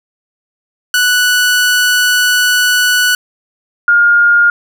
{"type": "tone pair in turn", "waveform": ["sawtooth", "sine"], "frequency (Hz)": [1480, 1417.5], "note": ["F#6", "F6"], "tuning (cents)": [0, 25], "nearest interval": "minor second", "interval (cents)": 75, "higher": "first", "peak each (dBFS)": -5, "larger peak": "neither", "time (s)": [[0.94, 3.15], [3.88, 4.5]], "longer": "first", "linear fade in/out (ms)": 2, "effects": []}